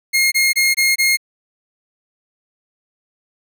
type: tone bursts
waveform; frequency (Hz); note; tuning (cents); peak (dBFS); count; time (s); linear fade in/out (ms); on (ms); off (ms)
sawtooth; 2143; C7; +41; -9; 5; 0.13-1.172; 20; 190; 23
effects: none